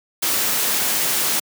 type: noise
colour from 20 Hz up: white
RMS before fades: -20 dBFS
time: 0.22-1.4 s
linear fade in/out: 10 ms
effects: high-pass 150 Hz 12 dB/octave